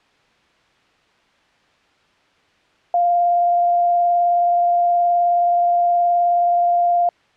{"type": "tone with vibrato", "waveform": "sine", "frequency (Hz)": 698.5, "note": "F5", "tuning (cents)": 0, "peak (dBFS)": -13, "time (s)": [2.94, 7.09], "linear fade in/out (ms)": 2, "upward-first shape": "sine", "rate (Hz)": 19, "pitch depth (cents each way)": 11, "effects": ["white hiss -57 dBFS RMS until 7.36 s", "low-pass 3000 Hz 12 dB/octave"]}